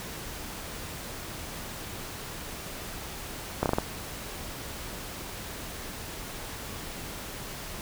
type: slowing click train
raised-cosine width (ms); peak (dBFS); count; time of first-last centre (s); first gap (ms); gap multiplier
1; -10; 5; 3.63-3.785; 28; 1.22
effects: pink hiss -39 dBFS RMS until 7.81 s